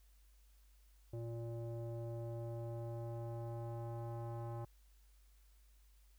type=tone with low-pass filter sweep; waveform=square; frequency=116.54 Hz; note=A#2; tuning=in tune; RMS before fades=-44 dBFS; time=1.13-4.65 s; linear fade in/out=5 ms; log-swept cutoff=500 to 900 Hz; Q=2.3; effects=added 50 Hz sine -63 dBFS peak until 6.18 s + white hiss -75 dBFS RMS until 6.18 s